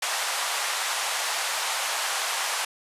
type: band-pass noise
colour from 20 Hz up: pink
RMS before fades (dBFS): -28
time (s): 0.02-2.65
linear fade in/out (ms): 5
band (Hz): 710 to 11000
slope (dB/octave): 24
effects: resampled to 32000 Hz